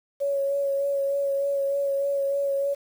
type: tone with vibrato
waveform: sine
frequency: 557 Hz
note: C#5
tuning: 8 cents sharp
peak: -22 dBFS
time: 0.2-2.75 s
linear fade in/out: 20 ms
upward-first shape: sine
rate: 3.3 Hz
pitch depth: 17 cents each way
effects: 8-bit